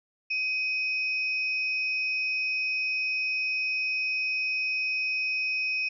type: tone pair together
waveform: sine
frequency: 2520 / 5340 Hz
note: D#7 / E8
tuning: +21 / +22 cents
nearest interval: octave + minor second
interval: 1301 cents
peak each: -26 / -37 dBFS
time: 0.3-5.89 s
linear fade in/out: 10 ms
effects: none

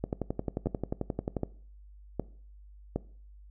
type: two click trains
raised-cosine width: 2 ms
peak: -17 / -16 dBFS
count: 16 / 4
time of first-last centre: 0.04-1.367 / 0.67-2.96 s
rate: 11.3 / 1.31 Hz
effects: noise-tail reverb RT60 0.5 s tail -20 dB re dry + added 50 Hz sine -49 dBFS peak until 3.5 s

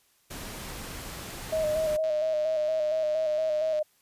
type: noise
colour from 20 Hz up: pink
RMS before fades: -39 dBFS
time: 0.3-1.97 s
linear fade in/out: 10 ms
type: tone with vibrato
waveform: sine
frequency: 622.3 Hz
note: D#5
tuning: in tune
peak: -24 dBFS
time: 1.52-3.83 s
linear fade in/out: 10 ms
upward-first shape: square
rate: 4.3 Hz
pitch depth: 33 cents each way
type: click train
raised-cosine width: 0.2 ms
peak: -29 dBFS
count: 211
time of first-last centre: 2.04-3.79 s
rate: 120 Hz
effects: white hiss -66 dBFS RMS until 4.01 s + resampled to 32000 Hz

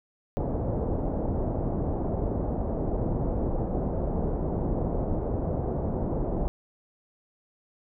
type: low-pass noise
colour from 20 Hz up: pink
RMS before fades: -28 dBFS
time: 0.37-6.48 s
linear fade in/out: 0 ms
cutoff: 710 Hz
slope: 24 dB/octave
effects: none

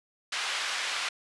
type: band-pass noise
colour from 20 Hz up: white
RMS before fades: -32 dBFS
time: 0.32-1.09 s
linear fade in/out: 5 ms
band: 1000 to 3500 Hz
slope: 12 dB/octave
effects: resampled to 24000 Hz

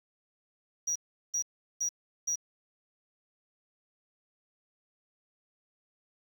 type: tone bursts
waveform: sine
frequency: 5770 Hz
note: F#8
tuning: 44 cents flat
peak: -26 dBFS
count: 4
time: 0.87-2.358 s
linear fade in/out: 10 ms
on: 87 ms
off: 380 ms
effects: tanh soft clip ceiling -26 dBFS + 9-bit

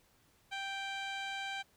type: tone with low-pass filter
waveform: 15% pulse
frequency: 784 Hz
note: G5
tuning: in tune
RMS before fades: -40 dBFS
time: 0.51-1.63 s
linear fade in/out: 20 ms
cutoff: 4700 Hz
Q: 1.3
effects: pink hiss -69 dBFS RMS until 1.76 s

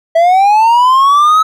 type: linear sweep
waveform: triangle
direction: up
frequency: 650 to 1293 Hz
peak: -3 dBFS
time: 0.15-1.43 s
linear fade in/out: 10 ms
effects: none

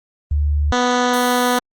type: tone pair in turn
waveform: sine / 10% pulse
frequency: 73.42 / 247 Hz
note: D2 / B3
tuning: 0 / 0 cents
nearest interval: octave + major sixth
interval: 2100 cents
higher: second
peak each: -14 / -6 dBFS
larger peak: second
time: 0.31-0.72 / 0.72-1.59 s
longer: second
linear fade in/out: 5 ms
effects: Opus 24 kbps

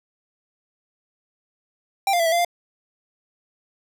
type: tone with pitch steps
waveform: square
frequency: 787 / 699 / 668 / 653 / 689 / 698 Hz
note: G5 / F5 / E5 / E5 / F5 / F5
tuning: +7 / +1 / +23 / -17 / -24 / -1 cents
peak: -18 dBFS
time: 2.07-2.448 s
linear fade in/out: 2 ms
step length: 63 ms
effects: none

